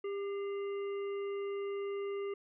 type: harmonic tone with a mistuned harmonic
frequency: 399.2 Hz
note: G4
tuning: 32 cents sharp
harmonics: 1 / 3 / 5 / 7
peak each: -35 / -49 / -53 / -57 dBFS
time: 0.04-2.34 s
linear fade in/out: 5 ms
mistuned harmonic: 5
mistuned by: +57 cents
effects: none